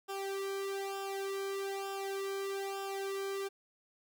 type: tone with flanger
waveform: sawtooth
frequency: 392 Hz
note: G4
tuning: in tune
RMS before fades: -38 dBFS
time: 0.08-3.49 s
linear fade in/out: 20 ms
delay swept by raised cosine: 0.47 to 1.46 ms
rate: 1.1 Hz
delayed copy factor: -0.95
effects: none